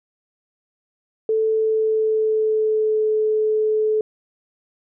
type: tone with pitch glide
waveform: sine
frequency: 440 to 431.7 Hz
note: A4 to A4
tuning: 0 to -33 cents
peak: -16 dBFS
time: 1.29-4.01 s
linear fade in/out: 2 ms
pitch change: -33 cents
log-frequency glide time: 1.46-3.06 s
effects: none